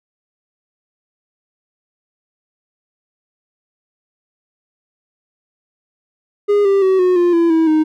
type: tone with pitch steps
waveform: triangle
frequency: 410 / 394.2 / 379 / 364.4 / 350.4 / 336.9 / 323.9 / 311.4 Hz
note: G#4 / G4 / F#4 / F#4 / F4 / E4 / E4 / D#4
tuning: -22 / +10 / +42 / -26 / +6 / +38 / -30 / +2 cents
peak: -8 dBFS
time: 6.48-7.84 s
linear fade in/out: 20 ms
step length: 170 ms
effects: none